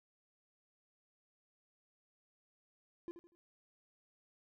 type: tone with echo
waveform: triangle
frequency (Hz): 344.2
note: F4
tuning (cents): -25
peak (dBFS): -39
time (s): 3.08-3.11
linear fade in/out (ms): 0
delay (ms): 80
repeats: 3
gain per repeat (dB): -10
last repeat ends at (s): 3.35
effects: none